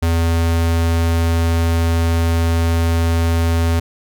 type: tone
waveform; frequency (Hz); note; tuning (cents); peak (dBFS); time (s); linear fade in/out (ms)
square; 83.3; E2; +19; -14; 0.02-3.8; 10
effects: none